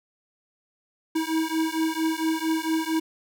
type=beating tone pair; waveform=square; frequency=318.7 / 323.1 Hz; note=D#4 / E4; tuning=+42 / -35 cents; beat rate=4.4 Hz; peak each=-27 dBFS; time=1.15-3 s; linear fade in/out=10 ms; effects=none